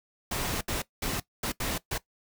pink noise bursts at uneven times, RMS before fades -31 dBFS, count 6, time 0.31-0.61 / 0.68-0.82 / 1.02-1.2 / 1.43-1.52 / 1.6-1.78 / 1.91-1.98 s, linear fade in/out 5 ms, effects noise-tail reverb RT60 0.1 s tail -18 dB re dry

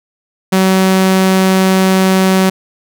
sawtooth tone, 189 Hz, F#3, 37 cents sharp, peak -4 dBFS, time 0.52-2.5 s, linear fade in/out 10 ms, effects none

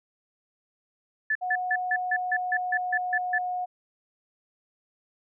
sine tone bursts, 1743 Hz, A6, 17 cents flat, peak -22 dBFS, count 11, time 1.3-3.383 s, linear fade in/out 5 ms, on 53 ms, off 150 ms
sine tone with pitch glide, 730 to 725 Hz, F#5 to F#5, -24 to -35 cents, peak -27 dBFS, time 1.41-3.66 s, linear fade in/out 20 ms, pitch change -11 cents, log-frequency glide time 1.81-3.5 s
effects none

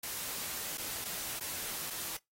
white noise with dropouts, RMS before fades -39 dBFS, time 0.03-2.17 s, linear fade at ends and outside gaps 5 ms, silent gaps 0.774-0.779 / 1.044-1.054 / 1.392-1.407 / 1.902-1.907 s, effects noise-tail reverb RT60 0.2 s tail -25 dB re dry + AAC 48 kbps

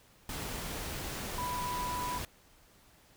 sine tone in noise, 987.8 Hz, B5, in tune, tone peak -34 dBFS, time 1.38-2.18 s, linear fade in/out 2 ms, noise pink, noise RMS -39 dBFS, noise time 0.29-2.25 s, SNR +2 dB, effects pink hiss -62 dBFS RMS until 3.16 s

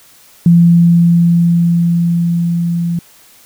sine tone with level ramp, 170.7 Hz, F3, 39 cents flat, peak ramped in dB -3 to -13 dBFS, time 0.46-2.99 s, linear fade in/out 2 ms, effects white hiss -44 dBFS RMS until 3.45 s

